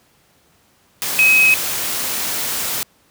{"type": "tone in noise", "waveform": "sine", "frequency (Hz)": 2546, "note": "D#7", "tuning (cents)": 39, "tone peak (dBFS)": -9, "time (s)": [1.19, 1.54], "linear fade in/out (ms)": 0, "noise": "white", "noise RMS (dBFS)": -22, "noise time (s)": [1.02, 2.83], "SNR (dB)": 10, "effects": ["pink hiss -56 dBFS RMS until 3.1 s", "high-pass 80 Hz 12 dB/octave"]}